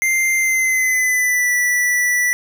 square tone with pitch glide, 2093 to 1964.2 Hz, C7 to B6, 0 to -10 cents, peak -15 dBFS, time 0.02-2.33 s, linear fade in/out 0 ms, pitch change -110 cents, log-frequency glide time 0.36-1.52 s, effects none

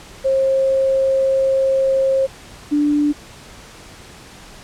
sine tone pair in turn, 535 / 293.9 Hz, C5 / D4, +38 / +1 cents, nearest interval minor seventh, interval 1037 cents, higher first, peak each -13 dBFS, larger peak neither, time 0.24-2.27 / 2.71-3.13 s, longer first, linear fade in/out 20 ms, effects pink hiss -40 dBFS RMS until 4.63 s + low-pass 9000 Hz 12 dB/octave

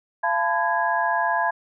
sine tone cluster, 686 / 871 / 1006 / 1652 Hz, F5 / A5 / B5 / G#6, -31 / -18 / +32 / -10 cents, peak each -25 dBFS, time 0.23-1.51 s, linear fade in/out 10 ms, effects none

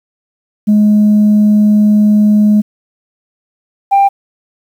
sine tone pair in turn, 210 / 792.9 Hz, G#3 / G5, +19 / +20 cents, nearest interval octave + major seventh, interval 2301 cents, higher second, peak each -3 dBFS, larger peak neither, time 0.67-2.62 / 3.91-4.09 s, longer first, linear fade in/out 20 ms, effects tanh soft clip ceiling -3 dBFS + 7-bit

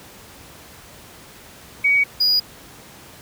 sine / triangle tone pair in turn, 2256 / 4901 Hz, C#7 / D#8, +30 / -27 cents, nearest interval octave + minor second, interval 1343 cents, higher second, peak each -13 / -13 dBFS, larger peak neither, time 1.84-2.04 / 2.2-2.4 s, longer neither, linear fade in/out 10 ms, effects pink hiss -43 dBFS RMS until 3.21 s + high-pass 60 Hz 12 dB/octave

